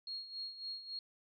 sine tone with tremolo, 4283 Hz, C8, 40 cents sharp, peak -39 dBFS, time 0.07-0.99 s, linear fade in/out 2 ms, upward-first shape sine, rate 3.6 Hz, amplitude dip 70%, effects none

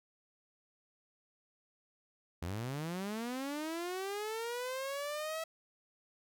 sawtooth linear sweep, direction up, 79.2 to 653 Hz, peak -33 dBFS, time 2.42-5.44 s, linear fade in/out 5 ms, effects none

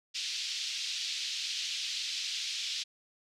pink band-pass noise, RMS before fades -36 dBFS, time 0.14-2.84 s, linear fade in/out 20 ms, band 3000 to 5500 Hz, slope 24 dB/octave, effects none

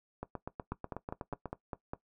two click trains, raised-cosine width 1 ms, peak -24 / -23 dBFS, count 11 / 7, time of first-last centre 0.23-1.457 / 0.72-1.935 s, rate 8.15 / 4.94 Hz, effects noise-tail reverb RT60 0.1 s tail -17 dB re dry

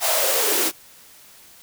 white noise with high-pass filter sweep, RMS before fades -20 dBFS, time 0-0.72 s, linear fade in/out 50 ms, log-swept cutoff 740 to 320 Hz, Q 5.9, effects white hiss -48 dBFS RMS until 1.62 s

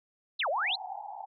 sine exponential two-way sweep, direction down then up, 4413 to 521 to 4413 Hz, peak -27 dBFS, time 0.39-0.76 s, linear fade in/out 10 ms, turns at 0.49 s
white band-pass noise, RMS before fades -41 dBFS, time 0.54-1.26 s, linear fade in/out 20 ms, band 740 to 870 Hz, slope 96 dB/octave
effects none

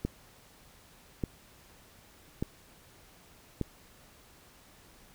click train, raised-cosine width 3 ms, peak -17 dBFS, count 4, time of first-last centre 0.05-3.613 s, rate 0.842 Hz, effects pink hiss -58 dBFS RMS until 5.14 s

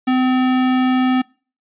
square tone, 256.2 Hz, C4, 36 cents flat, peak -14 dBFS, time 0.07-1.22 s, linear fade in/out 10 ms, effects noise-tail reverb RT60 0.4 s tail -26 dB re dry + resampled to 8000 Hz

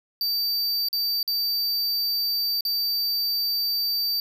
square tone with dropouts, 4640 Hz, D8, 22 cents flat, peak -23 dBFS, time 0.21-4.2 s, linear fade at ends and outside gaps 1 ms, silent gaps 0.886-0.929 / 1.229-1.277 / 2.608-2.651 s, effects none

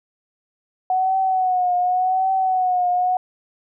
sine tone with vibrato, 740 Hz, F#5, in tune, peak -16 dBFS, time 0.9-3.17 s, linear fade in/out 2 ms, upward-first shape triangle, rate 0.88 Hz, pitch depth 63 cents each way, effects none

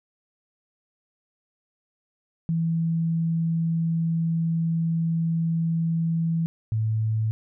sine tone pair in turn, 164.81 / 110 Hz, E3 / A2, 0 / 0 cents, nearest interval perfect fifth, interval 700 cents, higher first, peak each -21 dBFS, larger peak neither, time 2.49-6.46 / 6.72-7.31 s, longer first, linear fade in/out 0 ms, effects none

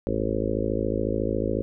harmonic tone, 54 Hz, A1, 32 cents flat, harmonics 1 / 2 / 4 / 5 / 6 / 7 / 8 / 9 / 10, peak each -32 / -32 / -32 / -32 / -32 / -32 / -32 / -32 / -32 dBFS, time 0.07-1.62 s, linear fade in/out 0 ms, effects none

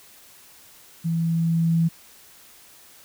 sine tone with level ramp, 165.5 Hz, E3, 7 cents sharp, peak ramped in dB -21 to -16 dBFS, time 1.04-1.89 s, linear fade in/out 20 ms, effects white hiss -50 dBFS RMS until 3.04 s

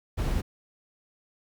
brown noise, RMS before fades -27 dBFS, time 0.17-0.42 s, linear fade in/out 20 ms, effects none

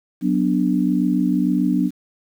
sine chord, B minor, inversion second, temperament equal, 185 / 246.9 / 293.7 Hz, F#3 / B3 / D4, 0 / 0 / 0 cents, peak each -20 dBFS, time 0.21-1.91 s, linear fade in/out 50 ms, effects 8-bit

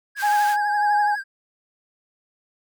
triangle tone with vibrato, 1619 Hz, G#6, 45 cents flat, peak -24 dBFS, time 0.15-1.24 s, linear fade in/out 50 ms, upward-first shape triangle, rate 12 Hz, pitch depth 79 cents each way
pink high-pass noise, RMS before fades -35 dBFS, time 0.16-0.57 s, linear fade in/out 50 ms, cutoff 1200 Hz, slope 24 dB/octave
sine tone with tremolo, 830.6 Hz, G#5, in tune, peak -16 dBFS, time 0.22-1.16 s, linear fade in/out 20 ms, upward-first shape sine, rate 1.7 Hz, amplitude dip 40%
effects none

